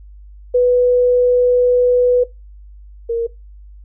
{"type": "tone pair in turn", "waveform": "sine", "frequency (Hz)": [493.9, 464.4], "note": ["B4", "A#4"], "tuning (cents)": [0, -7], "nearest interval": "minor second", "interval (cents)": 107, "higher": "first", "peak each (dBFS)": [-9, -15], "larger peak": "first", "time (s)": [[0.54, 2.24], [3.09, 3.27]], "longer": "first", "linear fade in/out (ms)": 10, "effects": ["noise-tail reverb RT60 0.2 s tail -19 dB re dry", "added 50 Hz sine -36 dBFS peak until 3.84 s"]}